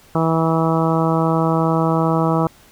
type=harmonic tone; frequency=162.6 Hz; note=E3; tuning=23 cents flat; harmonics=1 / 2 / 3 / 4 / 5 / 6 / 7 / 8; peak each=-18 / -21 / -23 / -24 / -25 / -26 / -26 / -27 dBFS; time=0.15-2.47 s; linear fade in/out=2 ms; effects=pink hiss -49 dBFS RMS until 2.71 s